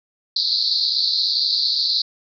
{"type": "band-pass noise", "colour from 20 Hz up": "white", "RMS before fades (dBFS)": -20, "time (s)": [0.36, 2.02], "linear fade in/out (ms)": 5, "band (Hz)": [4000, 4700], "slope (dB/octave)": 96, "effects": []}